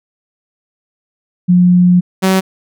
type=tone pair in turn; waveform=sine / sawtooth; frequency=178.7 / 189.33 Hz; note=F3 / F#3; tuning=+40 / +40 cents; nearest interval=minor second; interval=100 cents; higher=second; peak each=-5 dBFS; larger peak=neither; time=1.48-2.01 / 2.22-2.41 s; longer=first; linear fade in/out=20 ms; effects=none